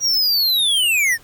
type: linear sweep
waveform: square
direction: down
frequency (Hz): 5790 to 1760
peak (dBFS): -15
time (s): 0-1.18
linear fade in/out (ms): 50
effects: pink hiss -49 dBFS RMS until 1.23 s